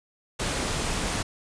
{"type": "noise", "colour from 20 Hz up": "pink", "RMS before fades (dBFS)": -28, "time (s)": [0.39, 1.23], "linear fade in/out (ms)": 10, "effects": ["resampled to 22050 Hz"]}